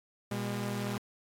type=tone pair together; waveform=sawtooth; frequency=120.59 / 202.8 Hz; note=B2 / G#3; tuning=-41 / -41 cents; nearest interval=major sixth; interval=900 cents; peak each=-32 / -31 dBFS; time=0.31-0.98 s; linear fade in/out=5 ms; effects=AAC 48 kbps